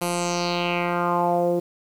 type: tone with low-pass filter sweep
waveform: 10% pulse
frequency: 174.61 Hz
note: F3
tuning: in tune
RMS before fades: -23 dBFS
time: 0.01-1.6 s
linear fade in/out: 10 ms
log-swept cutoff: 12000 to 410 Hz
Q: 3.1
effects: 8-bit